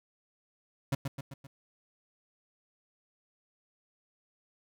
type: tone with echo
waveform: 35% pulse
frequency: 137.1 Hz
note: C#3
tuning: 19 cents flat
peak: -25 dBFS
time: 0.92-0.95 s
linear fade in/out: 5 ms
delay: 130 ms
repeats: 4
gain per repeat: -5 dB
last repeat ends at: 1.47 s
effects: none